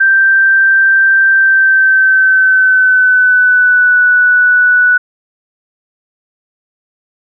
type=tone with pitch glide; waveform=sine; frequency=1568 to 1480 Hz; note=G6 to F#6; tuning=0 to 0 cents; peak=-5 dBFS; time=0-4.98 s; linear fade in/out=10 ms; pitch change=-100 cents; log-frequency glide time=1.32-3.99 s; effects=none